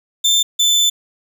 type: tone pair in turn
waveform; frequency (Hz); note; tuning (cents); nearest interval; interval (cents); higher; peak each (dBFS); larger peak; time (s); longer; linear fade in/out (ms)
30% pulse; 3563 / 3524; A7 / A7; +21 / +2; unison; 19; first; -9; neither; 0.24-0.43 / 0.59-0.9; second; 10
effects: none